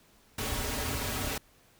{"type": "noise with comb filter", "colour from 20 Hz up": "pink", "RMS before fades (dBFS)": -33, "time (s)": [0.38, 1.38], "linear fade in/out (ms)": 5, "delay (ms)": 5.8, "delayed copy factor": -0.85, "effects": ["pink hiss -62 dBFS RMS until 1.79 s"]}